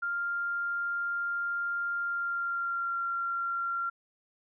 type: tone with pitch glide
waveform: sine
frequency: 1396.9 to 1377.7 Hz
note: F6 to F6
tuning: 0 to -24 cents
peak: -29 dBFS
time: 0.02-3.9 s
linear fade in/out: 10 ms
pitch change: -24 cents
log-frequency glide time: 2-2.98 s
effects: none